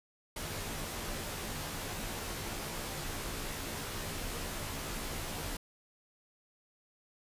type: noise with comb filter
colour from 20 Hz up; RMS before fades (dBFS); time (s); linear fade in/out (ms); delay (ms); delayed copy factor
pink; -39; 0.36-5.57; 5; 16; -0.65
effects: resampled to 32000 Hz